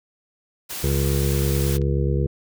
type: noise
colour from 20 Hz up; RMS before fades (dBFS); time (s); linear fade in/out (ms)
white; -31; 0.69-1.78; 20
type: harmonic tone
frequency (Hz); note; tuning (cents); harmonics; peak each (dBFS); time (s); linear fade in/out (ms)
69.3; C#2; 0; 1 / 2 / 3 / 5 / 6 / 7; -22 / -22 / -30 / -29 / -30 / -31; 0.83-2.27; 10
type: clicks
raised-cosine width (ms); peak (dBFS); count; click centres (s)
0.2; -27; 2; 1.782 / 1.817
effects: none